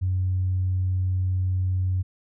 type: tone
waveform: sine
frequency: 92.5 Hz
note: F#2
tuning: in tune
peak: -20 dBFS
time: 0.01-2.03 s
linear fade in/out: 20 ms
effects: tanh soft clip ceiling -16 dBFS